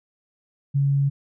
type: tone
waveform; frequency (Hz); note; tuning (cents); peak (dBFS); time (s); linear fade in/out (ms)
sine; 139.7; C#3; +14; -17; 0.74-1.1; 20
effects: none